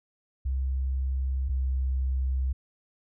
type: tone pair in turn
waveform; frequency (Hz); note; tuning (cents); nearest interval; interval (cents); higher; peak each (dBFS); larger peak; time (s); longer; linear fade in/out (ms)
sine; 65.9 / 65.33; C2 / C2; +13 / -2; unison; 15; first; -25 / -24; second; 0.45-1.49 / 1.49-2.53; neither; 10
effects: none